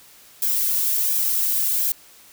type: noise with flanger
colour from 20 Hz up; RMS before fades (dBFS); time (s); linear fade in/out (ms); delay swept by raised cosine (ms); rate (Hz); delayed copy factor
violet; -21; 0.42-1.92; 2; 1.2 to 2.7; 1.4; +0.55
effects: white hiss -49 dBFS RMS until 2.32 s